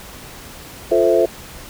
sine chord, F major seventh, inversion none, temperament equal, 349.2 / 440 / 523.3 / 659.3 Hz, F4 / A4 / C5 / E5, 0 / 0 / 0 / 0 cents, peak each -17 dBFS, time 0.91-1.26 s, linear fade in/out 10 ms, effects pink hiss -37 dBFS RMS until 1.69 s

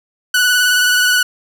sawtooth tone with vibrato, 1480 Hz, F#6, in tune, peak -7 dBFS, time 0.34-1.23 s, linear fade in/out 5 ms, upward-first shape sine, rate 19 Hz, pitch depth 24 cents each way, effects none

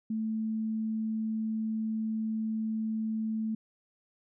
sine tone, 220 Hz, A3, in tune, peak -29 dBFS, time 0.1-3.55 s, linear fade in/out 5 ms, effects none

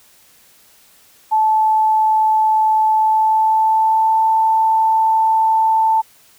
sine tone with pitch glide, 871 to 885.7 Hz, A5 to A5, -18 to +11 cents, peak -11 dBFS, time 1.31-6.02 s, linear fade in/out 20 ms, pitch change +29 cents, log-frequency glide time 2.93-4.22 s, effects white hiss -50 dBFS RMS until 6.38 s

